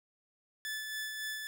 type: tone with tremolo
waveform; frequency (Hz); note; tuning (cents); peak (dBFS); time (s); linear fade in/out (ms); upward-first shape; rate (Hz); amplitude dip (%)
sawtooth; 1738; A6; -22; -32; 0.65-1.47; 0; sine; 3.6; 35
effects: none